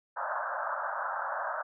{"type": "band-pass noise", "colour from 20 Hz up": "white", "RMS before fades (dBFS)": -34, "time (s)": [0.16, 1.63], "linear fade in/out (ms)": 20, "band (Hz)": [560, 1600], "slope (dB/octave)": 96, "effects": []}